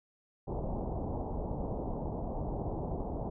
pink low-pass noise, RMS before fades -36 dBFS, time 0.47-3.3 s, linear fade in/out 10 ms, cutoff 900 Hz, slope 48 dB/octave, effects none

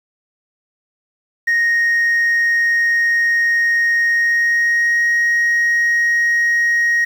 sine tone with pitch glide, 1864.7 to 1879.8 Hz, A#6 to A#6, 0 to +14 cents, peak -10 dBFS, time 1.47-7.05 s, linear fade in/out 10 ms, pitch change +14 cents, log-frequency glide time 4.08-5.05 s, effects tanh soft clip ceiling -11 dBFS + 7-bit

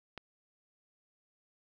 click, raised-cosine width 0.3 ms, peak -26 dBFS, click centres 0.177 s, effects none

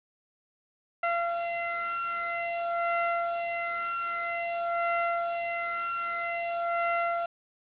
20% pulse beating tone pair, 684 / 684.51 Hz, F5 / F5, -36 / -35 cents, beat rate 0.51 Hz, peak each -26 dBFS, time 1.03-7.26 s, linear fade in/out 5 ms, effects resampled to 8000 Hz + 8-bit

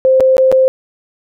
sine tone with dropouts, 523.3 Hz, C5, in tune, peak -6 dBFS, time 0.05-0.68 s, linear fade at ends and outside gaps 0 ms, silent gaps 0.2-0.206 / 0.368-0.381 / 0.516-0.525 s, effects none

